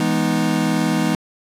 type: chord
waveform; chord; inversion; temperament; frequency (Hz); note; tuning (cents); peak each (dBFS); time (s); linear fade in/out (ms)
square; E major seventh; none; equal; 164.81 / 207.7 / 246.9 / 311.1; E3 / G#3 / B3 / D#4; 0 / 0 / 0 / 0; -23; 0-1.15; 2
effects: low-pass 12000 Hz 12 dB/octave